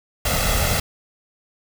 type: noise with comb filter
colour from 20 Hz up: pink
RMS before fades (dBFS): -20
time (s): 0.25-0.8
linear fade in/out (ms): 5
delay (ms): 1.5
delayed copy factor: +0.7
effects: none